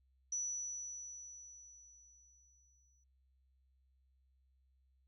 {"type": "tone with exponential decay", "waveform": "sine", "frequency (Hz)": 5920, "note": "F#8", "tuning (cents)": 0, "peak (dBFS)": -35, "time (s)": [0.32, 3.04], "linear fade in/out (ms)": 5, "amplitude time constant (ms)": 590, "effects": ["added 65 Hz sine -70 dBFS peak until 5.07 s"]}